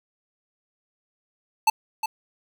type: tone with echo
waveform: square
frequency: 880 Hz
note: A5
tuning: in tune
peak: -15 dBFS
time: 1.67-1.7 s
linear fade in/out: 5 ms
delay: 360 ms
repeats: 1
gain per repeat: -9 dB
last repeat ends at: 2.06 s
effects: 9-bit